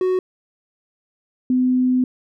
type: tone pair in turn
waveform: triangle / sine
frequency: 370 / 253.6 Hz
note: F#4 / B3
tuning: 0 / +46 cents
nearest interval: perfect fifth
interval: 654 cents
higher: first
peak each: -14 dBFS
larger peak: neither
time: 0.01-0.19 / 1.5-2.04 s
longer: second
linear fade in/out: 2 ms
effects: none